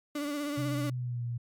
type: tone with vibrato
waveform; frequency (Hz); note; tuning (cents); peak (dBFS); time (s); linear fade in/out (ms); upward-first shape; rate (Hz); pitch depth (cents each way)
35% pulse; 291; D4; -16; -30; 0.15-0.9; 5; sine; 16; 41
type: tone with pitch glide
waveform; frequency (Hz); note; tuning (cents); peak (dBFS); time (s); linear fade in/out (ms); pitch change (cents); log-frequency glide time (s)
sine; 130.81 to 119.26; C3 to A#2; 0 to +40; -31; 0.57-1.38; 10; -160; 0.69-1.24
effects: MP3 96 kbps